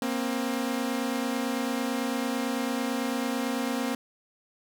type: tone pair together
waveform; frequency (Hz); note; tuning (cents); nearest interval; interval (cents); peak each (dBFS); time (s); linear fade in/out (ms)
sawtooth; 236.8 / 265.8; A#3 / C4; +27 / +27; major second; 200; -26; 0.02-3.95; 2
effects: none